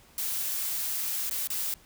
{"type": "noise with dropouts", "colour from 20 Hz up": "blue", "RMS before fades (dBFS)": -31, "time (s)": [0.18, 1.74], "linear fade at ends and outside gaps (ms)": 1, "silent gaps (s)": [[1.296, 1.31], [1.473, 1.502]], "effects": ["pink hiss -57 dBFS RMS until 1.85 s"]}